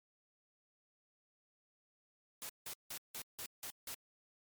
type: noise bursts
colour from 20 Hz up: white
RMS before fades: -45 dBFS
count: 7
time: 2.42-3.944 s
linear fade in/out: 0 ms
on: 72 ms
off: 170 ms
effects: MP3 96 kbps